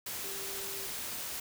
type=tone in noise; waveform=sine; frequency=392 Hz; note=G4; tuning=in tune; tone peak=-46 dBFS; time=0.24-0.87 s; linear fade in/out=5 ms; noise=white; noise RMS=-39 dBFS; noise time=0.06-1.4 s; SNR=-10 dB; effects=none